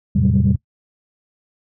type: tone cluster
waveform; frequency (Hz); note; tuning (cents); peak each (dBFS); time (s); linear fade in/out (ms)
sine; 84.3 / 112 / 131.6 / 190.3 / 199.2; E2 / A2 / C3 / F#3 / G3; +39 / +31 / +10 / +49 / +28; -18; 0.15-0.56; 10
effects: noise-tail reverb RT60 0.1 s tail -22 dB re dry + tanh soft clip ceiling -5 dBFS